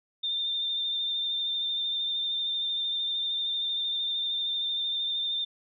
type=tone with vibrato; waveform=sine; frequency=3600 Hz; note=A7; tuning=39 cents sharp; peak=-27 dBFS; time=0.23-5.45 s; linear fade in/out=10 ms; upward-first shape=sine; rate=13 Hz; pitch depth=23 cents each way; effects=none